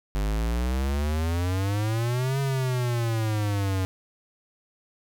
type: exponential two-way sweep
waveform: square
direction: up then down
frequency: 49 to 138.59 to 93.1 Hz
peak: -24 dBFS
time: 0.15-3.85 s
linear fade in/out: 0 ms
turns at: 2.4 s
effects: none